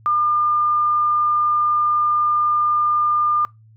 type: tone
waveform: sine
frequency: 1204 Hz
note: D6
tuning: 43 cents sharp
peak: -15 dBFS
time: 0.06-3.45 s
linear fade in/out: 0 ms
effects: noise-tail reverb RT60 0.2 s tail -23 dB re dry + added 110 Hz sine -46 dBFS peak until 3.76 s